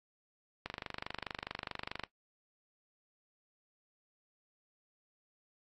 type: click train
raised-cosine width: 0.3 ms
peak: -22 dBFS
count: 35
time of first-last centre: 0.66-2.037 s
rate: 24.7 Hz
effects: noise-tail reverb RT60 0.1 s tail -17 dB re dry + AAC 32 kbps